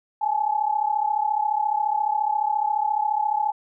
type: tone pair together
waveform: sine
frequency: 830.6 / 865 Hz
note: G#5 / A5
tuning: 0 / -30 cents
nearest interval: minor second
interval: 70 cents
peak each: -23 dBFS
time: 0.21-3.52 s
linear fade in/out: 10 ms
effects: none